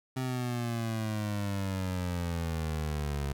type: exponential sweep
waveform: 25% pulse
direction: down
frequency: 130.81 to 69.4 Hz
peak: -27 dBFS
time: 0.16-3.33 s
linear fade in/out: 10 ms
effects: none